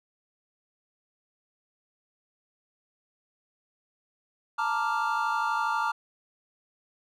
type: chord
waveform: triangle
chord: Bb major seventh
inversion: third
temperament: equal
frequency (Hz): 880 / 932.3 / 1174.7 / 1396.9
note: A5 / Bb5 / D6 / F6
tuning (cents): 0 / 0 / 0 / 0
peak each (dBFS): -29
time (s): 4.58-5.92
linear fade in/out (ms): 10
effects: none